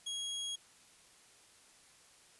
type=tone; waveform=sawtooth; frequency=3300 Hz; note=G#7; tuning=12 cents flat; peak=-34 dBFS; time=0.06-0.56 s; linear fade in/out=10 ms; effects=white hiss -62 dBFS RMS until 2.39 s + resampled to 24000 Hz